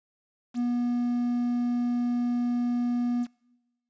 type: tone with quantisation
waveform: triangle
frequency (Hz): 242.1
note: B3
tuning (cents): -34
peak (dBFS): -22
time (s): 0.54-3.27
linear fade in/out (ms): 50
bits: 8
effects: noise-tail reverb RT60 1.0 s tail -23 dB re dry + resampled to 16000 Hz